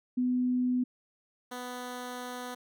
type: tone pair in turn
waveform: sine / 10% pulse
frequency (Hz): 250 / 248.1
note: B3 / B3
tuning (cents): +21 / +8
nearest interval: unison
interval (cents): 13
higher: first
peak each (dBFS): -25 / -29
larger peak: first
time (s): 0.17-0.84 / 1.51-2.55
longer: second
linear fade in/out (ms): 10
effects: none